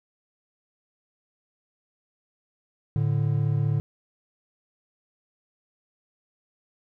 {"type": "tone pair together", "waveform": "triangle", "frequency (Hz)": [110.9, 146.37], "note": ["A2", "D3"], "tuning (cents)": [14, -5], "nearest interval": "perfect fourth", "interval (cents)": 481, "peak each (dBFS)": -22, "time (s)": [2.96, 3.8], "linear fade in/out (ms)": 0, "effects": []}